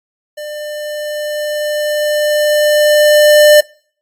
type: tone with level ramp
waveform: square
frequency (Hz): 598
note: D5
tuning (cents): +31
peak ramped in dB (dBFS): -24 to -3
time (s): 0.37-3.61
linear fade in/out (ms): 10
effects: noise-tail reverb RT60 0.5 s tail -25 dB re dry + AAC 64 kbps